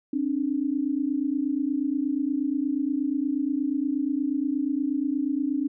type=tone pair together; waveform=sine; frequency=269.1 / 297.5 Hz; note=C4 / D4; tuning=+49 / +22 cents; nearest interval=major second; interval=173 cents; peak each=-26 dBFS; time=0.13-5.68 s; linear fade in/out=5 ms; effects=none